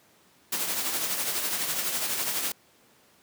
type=noise with tremolo; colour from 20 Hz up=white; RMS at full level=-27 dBFS; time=0.52-2.52 s; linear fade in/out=5 ms; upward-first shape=triangle; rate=12 Hz; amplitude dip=50%; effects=pink hiss -60 dBFS RMS until 3.22 s + high-pass 150 Hz 12 dB/octave